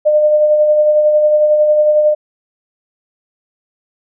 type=tone with tremolo; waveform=sine; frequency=604 Hz; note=D5; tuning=48 cents sharp; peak=-6 dBFS; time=0.05-2.15 s; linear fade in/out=20 ms; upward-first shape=sine; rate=11 Hz; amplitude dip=35%; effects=none